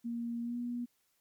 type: tone with pitch glide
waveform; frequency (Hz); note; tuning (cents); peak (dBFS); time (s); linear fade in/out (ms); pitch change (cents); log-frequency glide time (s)
sine; 234.9 to 241.4; A#3 to B3; +13 to -39; -34; 0.04-0.86; 20; +48; 0.42-0.57
effects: white hiss -75 dBFS RMS until 1.2 s + MP3 96 kbps

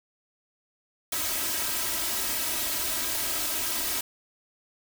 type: noise with comb filter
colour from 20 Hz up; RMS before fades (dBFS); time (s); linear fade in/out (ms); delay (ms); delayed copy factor
white; -29; 1.12-4.01; 5; 3.1; +0.95
effects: none

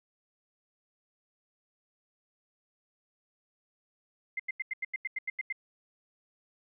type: tone bursts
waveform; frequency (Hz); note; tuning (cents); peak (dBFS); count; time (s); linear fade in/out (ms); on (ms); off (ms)
sine; 2086; C7; -6; -30; 11; 4.37-5.526; 5; 26; 87
effects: none

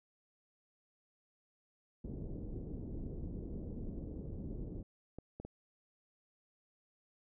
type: low-pass noise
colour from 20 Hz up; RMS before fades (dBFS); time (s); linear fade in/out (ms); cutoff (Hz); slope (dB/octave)
pink; -43; 2.04-4.83; 5; 410; 24
type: clicks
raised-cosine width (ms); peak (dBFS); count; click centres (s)
2; -32; 3; 5.186 / 5.4 / 5.45
effects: none

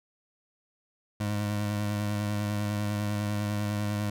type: tone with vibrato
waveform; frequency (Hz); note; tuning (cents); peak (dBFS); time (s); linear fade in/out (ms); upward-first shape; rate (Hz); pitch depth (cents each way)
25% pulse; 104; G#2; +3; -24; 1.2-4.1; 5; sine; 10; 22
effects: none

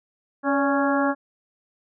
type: harmonic tone with a mistuned harmonic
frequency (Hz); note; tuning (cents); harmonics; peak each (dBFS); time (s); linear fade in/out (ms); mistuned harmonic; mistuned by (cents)
277.2; C#4; 0; 1 / 2 / 3 / 4 / 5 / 6; -22 / -25 / -27 / -28 / -29 / -30; 0.43-1.15; 50; 2; +53
effects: none

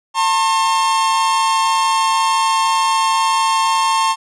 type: tone pair together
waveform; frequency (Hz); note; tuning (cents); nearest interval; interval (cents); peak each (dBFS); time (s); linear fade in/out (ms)
45% pulse; 899 / 1072.6; A5 / C6; +37 / +43; minor third; 306; -16; 0.14-4.16; 50
effects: resampled to 24000 Hz

